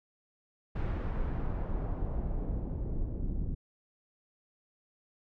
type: noise with low-pass filter sweep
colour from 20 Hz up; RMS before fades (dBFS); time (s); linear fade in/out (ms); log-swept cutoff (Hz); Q
brown; -33; 0.75-3.55; 10; 2300 to 270; 0.85
effects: none